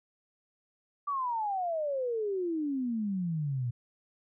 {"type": "exponential sweep", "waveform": "sine", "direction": "down", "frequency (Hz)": [1174.7, 117.1], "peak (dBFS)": -29, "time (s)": [1.07, 3.71], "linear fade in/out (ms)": 10, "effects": []}